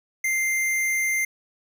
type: tone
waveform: square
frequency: 2093 Hz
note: C7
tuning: in tune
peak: -22 dBFS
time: 0.24-1.25 s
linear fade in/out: 5 ms
effects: none